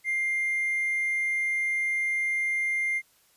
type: tone with hard clipping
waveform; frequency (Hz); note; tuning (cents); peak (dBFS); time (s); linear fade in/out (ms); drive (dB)
triangle; 2100; C7; +6; -25; 0.04-3.02; 50; 4
effects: white hiss -63 dBFS RMS until 3.36 s + resampled to 32000 Hz